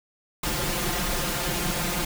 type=noise with comb filter; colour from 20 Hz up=pink; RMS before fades=-27 dBFS; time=0.43-2.05 s; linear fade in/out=5 ms; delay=5.7 ms; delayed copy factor=+1; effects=none